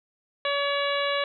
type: harmonic tone with a mistuned harmonic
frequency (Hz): 567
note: C#5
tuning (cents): +39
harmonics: 1 / 2 / 3 / 4 / 5 / 6 / 7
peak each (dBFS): -27 / -30 / -32 / -33 / -34 / -35 / -35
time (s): 0.45-1.24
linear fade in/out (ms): 2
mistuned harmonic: 7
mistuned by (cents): -20
effects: none